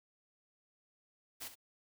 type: noise with echo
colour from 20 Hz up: white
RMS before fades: -44 dBFS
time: 1.4-1.49 s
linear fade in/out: 20 ms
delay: 66 ms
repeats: 1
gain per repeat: -11 dB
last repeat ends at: 1.556 s
effects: none